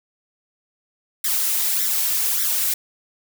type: noise with flanger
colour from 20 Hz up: blue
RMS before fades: -21 dBFS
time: 1.24-2.74 s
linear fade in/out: 5 ms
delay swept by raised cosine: 0.53 to 3.33 ms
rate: 1.7 Hz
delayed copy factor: +0.75
effects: none